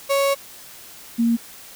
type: tone pair in turn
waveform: 35% pulse / sine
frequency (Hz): 554.4 / 232.4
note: C#5 / A#3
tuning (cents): 0 / -5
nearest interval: octave + minor third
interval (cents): 1505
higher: first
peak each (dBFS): -15 / -15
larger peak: neither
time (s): 0.09-0.35 / 1.18-1.37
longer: first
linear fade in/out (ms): 20
effects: white hiss -42 dBFS RMS until 1.75 s